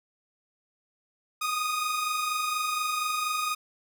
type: tone pair together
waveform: sawtooth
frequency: 1220.3 / 1244.5 Hz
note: D#6 / D#6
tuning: -34 / 0 cents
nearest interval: unison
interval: 34 cents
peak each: -31 / -24 dBFS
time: 1.41-3.55 s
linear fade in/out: 10 ms
effects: none